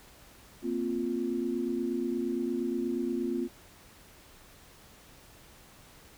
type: chord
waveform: sine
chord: Bb suspended second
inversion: none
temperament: equal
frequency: 233.1 / 261.6 / 349.2 Hz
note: Bb3 / C4 / F4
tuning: 0 / 0 / 0 cents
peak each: -34 / -33 / -32 dBFS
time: 0.62-3.49 s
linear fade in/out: 50 ms
effects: pink hiss -55 dBFS RMS until 6.17 s